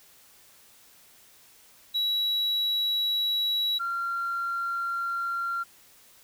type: tone pair in turn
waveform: sine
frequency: 3900 / 1378.9 Hz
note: B7 / F6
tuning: -23 / -22 cents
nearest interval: octave + tritone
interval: 1799 cents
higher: first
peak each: -21 / -26 dBFS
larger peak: first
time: 1.94-3.79 / 3.79-5.64 s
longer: neither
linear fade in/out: 20 ms
effects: tanh soft clip ceiling -23 dBFS + white hiss -56 dBFS RMS until 6.23 s